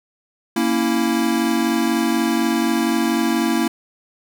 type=chord; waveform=square; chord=A# diminished; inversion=none; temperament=equal; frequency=233.1 / 277.2 / 329.6 Hz; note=A#3 / C#4 / E4; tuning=0 / 0 / 0 cents; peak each=-21 / -24 / -21 dBFS; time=0.56-3.68 s; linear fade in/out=5 ms; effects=none